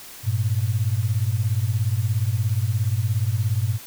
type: beating tone pair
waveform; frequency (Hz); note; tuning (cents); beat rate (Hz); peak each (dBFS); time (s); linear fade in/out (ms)
sine; 100 / 117; G2 / A#2; +35 / +7; 17; -22; 0.23-3.79; 50
effects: white hiss -41 dBFS RMS until 3.86 s